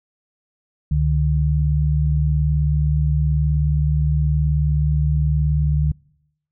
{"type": "tone pair together", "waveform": "sine", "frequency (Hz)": [70.3, 149.3], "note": ["C#2", "D3"], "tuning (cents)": [25, 29], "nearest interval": "octave + minor second", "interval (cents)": 1304, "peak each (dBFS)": -18, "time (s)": [0.91, 5.92], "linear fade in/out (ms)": 5, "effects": ["noise-tail reverb RT60 0.8 s tail -25 dB re dry"]}